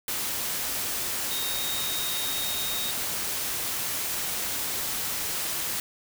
sine tone in noise, 3729 Hz, A#7, in tune, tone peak -32 dBFS, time 1.31-2.91 s, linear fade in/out 2 ms, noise white, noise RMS -30 dBFS, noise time 0.08-5.8 s, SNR -5 dB, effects none

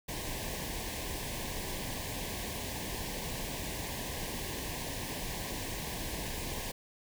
pink band-stop noise, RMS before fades -38 dBFS, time 0.08-6.72 s, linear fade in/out 10 ms, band 1100 to 1600 Hz, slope 96 dB/octave, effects none

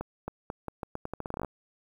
accelerating click train, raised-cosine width 1 ms, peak -20 dBFS, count 17, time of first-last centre 0.01-1.447 s, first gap 270 ms, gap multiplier 0.82, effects 9-bit

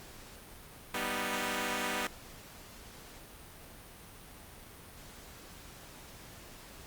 5% pulse chord, G augmented, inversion none, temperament equal, 196 / 246.9 / 311.1 Hz, G3 / B3 / D#4, 0 / 0 / 0 cents, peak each -26 / -24 / -27 dBFS, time 0.94-2.07 s, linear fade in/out 2 ms, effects pink hiss -51 dBFS RMS until 6.86 s + Opus 48 kbps

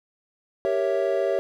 triangle chord, G diminished seventh, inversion none, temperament equal, 392 / 466.2 / 554.4 / 659.3 Hz, G4 / Bb4 / Db5 / Fb5, 0 / 0 / 0 / 0 cents, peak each -24 / -28 / -23 / -25 dBFS, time 0.65-1.39 s, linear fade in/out 0 ms, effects none

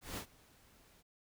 pink noise with ADSR envelope, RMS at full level -41 dBFS, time 0.01-1.03 s, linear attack 160 ms, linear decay 88 ms, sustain -24 dB, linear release 26 ms, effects none

